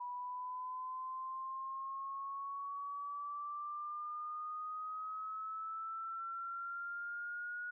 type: exponential sweep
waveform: sine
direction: up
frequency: 978 to 1455 Hz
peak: -40 dBFS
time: 0-7.71 s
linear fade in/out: 10 ms
effects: none